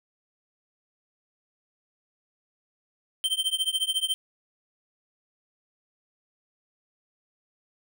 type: tone with tremolo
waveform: square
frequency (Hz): 3122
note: G7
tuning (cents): -8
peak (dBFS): -21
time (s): 3.24-4.14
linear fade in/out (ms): 0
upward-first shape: triangle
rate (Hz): 14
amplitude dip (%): 100
effects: none